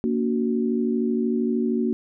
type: chord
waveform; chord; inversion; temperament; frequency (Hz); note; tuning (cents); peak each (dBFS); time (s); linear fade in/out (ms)
sine; Bb augmented; none; equal with one note detuned; 233.1 / 286.1 / 370; Bb3 / D4 / F#4; 0 / -45 / 0; -22 / -28 / -26; 0.04-1.93; 0
effects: none